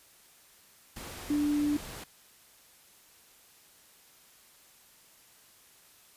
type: tone in noise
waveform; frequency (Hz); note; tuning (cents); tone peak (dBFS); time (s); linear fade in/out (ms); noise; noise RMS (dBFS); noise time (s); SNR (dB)
sine; 293.7; D4; 0; -25; 1.3-1.77; 5; pink; -43; 0.96-2.04; +15
effects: white hiss -59 dBFS RMS until 6.16 s + resampled to 32000 Hz